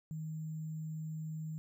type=tone with sample-and-hold; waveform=sine; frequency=157.1 Hz; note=D#3; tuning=17 cents sharp; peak=-38 dBFS; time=0.11-1.58 s; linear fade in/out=0 ms; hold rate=7350 Hz; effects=none